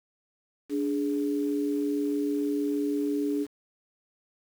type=tone pair together; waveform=sine; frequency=290.4 / 416.8 Hz; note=D4 / G#4; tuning=-19 / +6 cents; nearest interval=tritone; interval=625 cents; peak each=-26 / -31 dBFS; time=0.69-3.47 s; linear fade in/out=50 ms; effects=8-bit